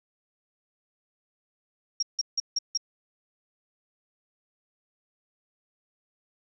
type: tone bursts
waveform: sine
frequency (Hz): 5588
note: F8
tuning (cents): 0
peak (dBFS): -23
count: 5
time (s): 2-2.775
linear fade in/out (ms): 5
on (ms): 27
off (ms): 160
effects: none